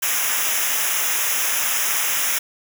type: noise with comb filter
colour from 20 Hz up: white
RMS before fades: -21 dBFS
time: 0.02-2.39 s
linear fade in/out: 10 ms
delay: 0.23 ms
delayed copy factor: -0.95
effects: none